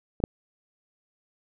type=clicks; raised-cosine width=2 ms; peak=-24 / -7 dBFS; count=2; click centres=0.202 / 0.239 s; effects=none